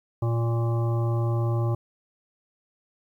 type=harmonic tone with a mistuned harmonic; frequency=116.4 Hz; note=A#2; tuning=2 cents flat; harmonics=1 / 3 / 5 / 7 / 9 / 10; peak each=-22 / -32 / -36 / -39 / -41 / -42 dBFS; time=0.22-1.75 s; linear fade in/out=5 ms; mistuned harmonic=10; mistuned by=-16 cents; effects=10-bit